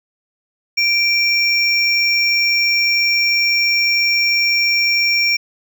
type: tone pair together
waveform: triangle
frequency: 2350 / 5531 Hz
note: D7 / F8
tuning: +1 / -18 cents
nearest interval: octave + minor third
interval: 1481 cents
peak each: -13 / -16 dBFS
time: 0.77-5.37 s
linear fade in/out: 10 ms
effects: none